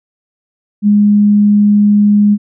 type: tone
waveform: sine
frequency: 206.6 Hz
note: G#3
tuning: 9 cents flat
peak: -5 dBFS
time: 0.82-2.38 s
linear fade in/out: 50 ms
effects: none